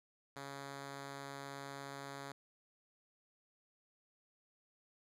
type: tone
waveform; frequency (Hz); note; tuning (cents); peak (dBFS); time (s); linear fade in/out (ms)
5% pulse; 139.1; C#3; +6; -34; 0.36-2.32; 2
effects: low-pass 11000 Hz 12 dB/octave